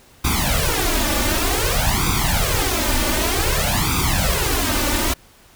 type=noise with flanger; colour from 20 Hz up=pink; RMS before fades=-19 dBFS; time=0.24-5.14 s; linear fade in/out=10 ms; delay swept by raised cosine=0.83 to 3.43 ms; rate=0.54 Hz; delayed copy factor=+1; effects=pink hiss -50 dBFS RMS until 5.55 s